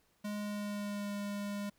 square tone with pitch glide, 207.7 to 203.4 Hz, G#3 to G#3, 0 to -36 cents, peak -37 dBFS, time 0.24-1.7 s, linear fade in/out 10 ms, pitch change -36 cents, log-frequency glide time 0.37-1.14 s, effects pink hiss -72 dBFS RMS until 1.78 s

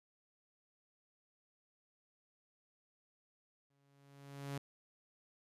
sawtooth tone with exponential growth, 140 Hz, C#3, 18 cents sharp, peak -35 dBFS, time 3.7-4.58 s, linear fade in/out 5 ms, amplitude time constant 190 ms, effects resampled to 32000 Hz

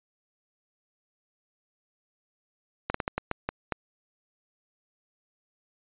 slowing click train, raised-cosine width 0.5 ms, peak -12 dBFS, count 8, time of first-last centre 2.9-3.723 s, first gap 44 ms, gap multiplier 1.32, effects resampled to 8000 Hz

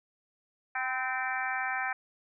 harmonic tone with a mistuned harmonic, 258.7 Hz, C4, 19 cents flat, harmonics 3 / 4 / 5 / 6 / 7 / 8 / 9, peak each -35 / -41 / -39 / -35 / -36 / -45 / -38 dBFS, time 0.75-1.93 s, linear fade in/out 5 ms, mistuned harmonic 4, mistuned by -33 cents, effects none

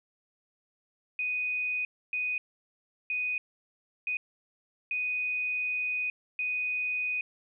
sine tone bursts at uneven times, 2489 Hz, D#7, in tune, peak -28 dBFS, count 6, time 1.19-1.85 / 2.13-2.38 / 3.1-3.38 / 4.07-4.17 / 4.91-6.1 / 6.39-7.21 s, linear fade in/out 2 ms, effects none

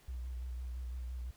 sine tone with vibrato, 62 Hz, B1, 7 cents sharp, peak -38 dBFS, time 0.08-1.31 s, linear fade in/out 5 ms, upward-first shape square, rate 5.9 Hz, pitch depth 33 cents each way, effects pink hiss -64 dBFS RMS until 1.36 s

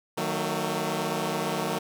10% pulse chord, D# diminished, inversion none, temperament equal with one note detuned, 155.56 / 185 / 224.9 Hz, D#3 / F#3 / A3, 0 / 0 / +38 cents, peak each -23 dBFS, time 0.17-1.79 s, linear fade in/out 10 ms, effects none

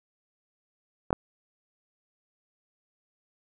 clicks, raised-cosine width 1 ms, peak -15 / -6 dBFS, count 2, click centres 1.106 / 1.129 s, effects none

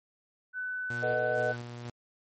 sine tone, 1500 Hz, F#6, 23 cents sharp, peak -32 dBFS, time 0.53-1.57 s, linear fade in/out 50 ms
sawtooth tone with tremolo, 120 Hz, B2, 49 cents flat, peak -33 dBFS, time 0.9-1.9 s, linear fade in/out 5 ms, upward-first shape square, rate 2.1 Hz, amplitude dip 30%
sine chord, B dominant seventh, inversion third, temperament just, 444.5 / 493.9 / 617.4 / 740.8 Hz, A4 / B4 / D#5 / F#5, +18 / 0 / -14 / +2 cents, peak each -36 / -32 / -30 / -35 dBFS, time 1.02-1.53 s, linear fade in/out 20 ms
effects MP3 32 kbps

